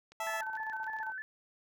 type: click train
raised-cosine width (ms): 0.2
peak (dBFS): -37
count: 7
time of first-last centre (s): 0.12-0.987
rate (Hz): 6.92
type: tone with tremolo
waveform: sine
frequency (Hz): 880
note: A5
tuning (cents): 0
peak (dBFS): -36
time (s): 0.2-1.12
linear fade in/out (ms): 0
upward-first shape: square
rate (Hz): 15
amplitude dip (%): 60
type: tone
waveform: 15% pulse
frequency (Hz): 659.3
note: E5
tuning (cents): 0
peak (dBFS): -30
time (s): 0.2-0.41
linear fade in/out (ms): 5
type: tone with vibrato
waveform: sine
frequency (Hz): 1629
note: G#6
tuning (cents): -34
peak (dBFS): -38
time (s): 0.27-1.22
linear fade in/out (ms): 0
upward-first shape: square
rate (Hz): 3.3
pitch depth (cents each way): 110
effects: none